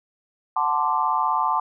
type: chord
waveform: sine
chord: D dominant seventh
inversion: first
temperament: equal with one note detuned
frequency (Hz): 740 / 880 / 1039.3 / 1174.7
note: F#5 / A5 / C6 / D6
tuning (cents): 0 / 0 / -12 / 0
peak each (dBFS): -28 / -23 / -24 / -25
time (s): 0.56-1.6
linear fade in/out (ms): 5
effects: none